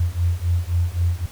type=beating tone pair; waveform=sine; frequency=84.9 / 88.7 Hz; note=F2 / F2; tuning=-48 / +27 cents; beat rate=3.8 Hz; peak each=-21 dBFS; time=0-1.26 s; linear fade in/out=5 ms; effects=pink hiss -43 dBFS RMS until 1.31 s